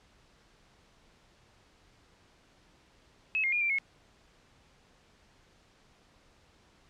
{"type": "tone with pitch steps", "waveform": "sine", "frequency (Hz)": [2579, 2127, 2423, 2357, 2179], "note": ["E7", "C7", "D#7", "D7", "C#7"], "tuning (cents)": [-39, 28, -47, 6, -30], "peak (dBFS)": -26, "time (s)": [3.35, 3.785], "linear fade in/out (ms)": 0, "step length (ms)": 87, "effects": ["pink hiss -63 dBFS RMS until 6.89 s", "low-pass 6000 Hz 12 dB/octave"]}